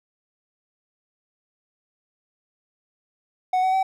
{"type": "tone with pitch steps", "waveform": "triangle", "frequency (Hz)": [740, 752.1, 764.3], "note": ["F#5", "F#5", "G5"], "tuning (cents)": [0, 28, -44], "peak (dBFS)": -16, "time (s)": [3.53, 3.83], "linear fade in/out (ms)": 5, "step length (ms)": 100, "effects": []}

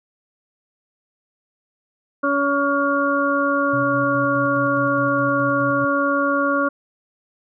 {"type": "harmonic tone", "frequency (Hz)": 281.9, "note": "C#4", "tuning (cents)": 29, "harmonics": [1, 2, 4, 5], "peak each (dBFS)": [-22, -22, -22, -22], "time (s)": [2.23, 6.69], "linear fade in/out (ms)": 10}
{"type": "tone with tremolo", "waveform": "sine", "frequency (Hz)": 129.4, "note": "C3", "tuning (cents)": -19, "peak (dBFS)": -26, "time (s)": [3.73, 5.85], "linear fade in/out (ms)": 5, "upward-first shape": "square", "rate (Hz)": 4.8, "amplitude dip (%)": 35}
{"effects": []}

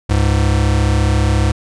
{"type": "tone pair together", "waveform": "square", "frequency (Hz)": [69.3, 103.83], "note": ["C#2", "G#2"], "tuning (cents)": [0, 0], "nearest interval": "perfect fifth", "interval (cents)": 700, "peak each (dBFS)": -15, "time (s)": [0.09, 1.52], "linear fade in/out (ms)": 10, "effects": ["resampled to 22050 Hz"]}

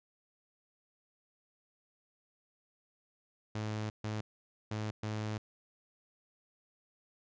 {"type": "tone bursts at uneven times", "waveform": "sawtooth", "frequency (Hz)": 107.5, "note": "A2", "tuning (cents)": -40, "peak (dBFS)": -31, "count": 4, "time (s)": [[3.55, 3.9], [4.04, 4.21], [4.71, 4.91], [5.03, 5.38]], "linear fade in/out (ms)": 5, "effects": ["resampled to 16000 Hz"]}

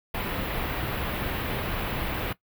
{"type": "band-stop noise", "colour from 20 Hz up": "pink", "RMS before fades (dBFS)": -30, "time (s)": [0.14, 2.33], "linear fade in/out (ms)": 5, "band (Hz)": [3400, 14000], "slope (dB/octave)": 24, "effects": ["noise-tail reverb RT60 0.1 s tail -18 dB re dry"]}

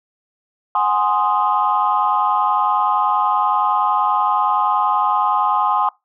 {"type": "chord", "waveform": "sine", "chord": "Ab dominant seventh", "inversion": "third", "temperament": "equal", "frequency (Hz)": [740, 830.6, 1046.5, 1244.5], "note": ["Gb5", "Ab5", "C6", "Eb6"], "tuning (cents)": [0, 0, 0, 0], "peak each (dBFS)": [-23, -18, -18, -20], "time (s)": [0.75, 5.89], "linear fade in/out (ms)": 2, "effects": ["noise-tail reverb RT60 0.2 s tail -23 dB re dry", "tanh soft clip ceiling -5 dBFS"]}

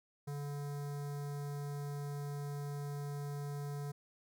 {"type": "tone with notch filter", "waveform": "square", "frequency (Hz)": 143.8, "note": "D3", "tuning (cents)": -36, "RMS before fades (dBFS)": -41, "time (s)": [0.27, 3.92], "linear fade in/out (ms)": 10, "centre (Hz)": 2800, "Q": 0.72, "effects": []}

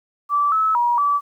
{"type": "tone with pitch steps", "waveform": "sine", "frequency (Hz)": [1161, 1299, 957, 1153], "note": ["D6", "E6", "A#5", "D6"], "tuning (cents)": [-20, -26, 45, -32], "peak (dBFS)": -15, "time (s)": [0.29, 1.21], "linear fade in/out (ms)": 50, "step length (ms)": 230, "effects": ["9-bit"]}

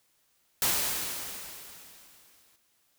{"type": "noise with exponential decay", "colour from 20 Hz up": "white", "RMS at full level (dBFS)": -25, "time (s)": [0.62, 2.56], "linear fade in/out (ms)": 1, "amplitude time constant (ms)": 420, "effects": ["white hiss -70 dBFS RMS until 2.98 s"]}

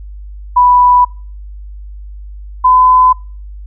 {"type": "tone pair in turn", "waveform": "sine", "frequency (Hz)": [987.8, 1012.6], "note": ["B5", "B5"], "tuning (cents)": [0, 43], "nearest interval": "unison", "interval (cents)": 43, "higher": "second", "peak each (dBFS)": -4, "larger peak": "neither", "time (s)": [[0.56, 1.05], [2.64, 3.13]], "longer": "neither", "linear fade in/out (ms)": 10, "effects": ["noise-tail reverb RT60 0.4 s tail -26 dB re dry", "added 50 Hz sine -26 dBFS peak until 3.66 s"]}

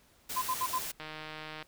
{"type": "noise", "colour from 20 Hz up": "white", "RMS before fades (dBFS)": -38, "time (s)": [0.29, 0.92], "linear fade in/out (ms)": 10}
{"type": "tone bursts", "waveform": "sine", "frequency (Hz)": 1024, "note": "C6", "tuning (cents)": -38, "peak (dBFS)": -28, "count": 4, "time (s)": [0.36, 0.788], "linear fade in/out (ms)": 10, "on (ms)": 59, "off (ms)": 64}
{"type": "click train", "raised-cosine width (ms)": 0.3, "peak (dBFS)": -26, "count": 98, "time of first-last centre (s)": [1, 1.626], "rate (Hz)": 155}
{"effects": ["pink hiss -64 dBFS RMS until 1.67 s"]}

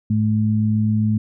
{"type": "tone pair together", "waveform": "sine", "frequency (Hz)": [107.81, 215.3], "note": ["A2", "A3"], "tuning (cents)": [-35, -37], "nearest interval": "octave", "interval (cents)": 1198, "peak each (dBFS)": -18, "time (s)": [0.1, 1.18], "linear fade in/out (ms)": 5, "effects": []}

